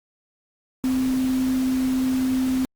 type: tone in noise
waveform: sine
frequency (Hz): 259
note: C4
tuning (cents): -17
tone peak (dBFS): -19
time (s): 0.84-2.65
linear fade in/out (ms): 0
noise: pink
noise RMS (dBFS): -36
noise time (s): 0.84-2.65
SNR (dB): +14
effects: Opus 48 kbps